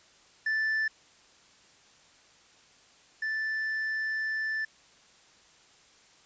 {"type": "tone pair in turn", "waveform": "triangle", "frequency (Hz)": [1760, 1760], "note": ["A6", "A6"], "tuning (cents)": [0, 0], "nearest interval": "unison", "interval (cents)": 0, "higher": "neither", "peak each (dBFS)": [-24, -27], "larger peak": "first", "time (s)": [[0.46, 0.88], [3.22, 4.65]], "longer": "second", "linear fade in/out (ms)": 5, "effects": ["white hiss -59 dBFS RMS until 6.25 s", "resampled to 16000 Hz"]}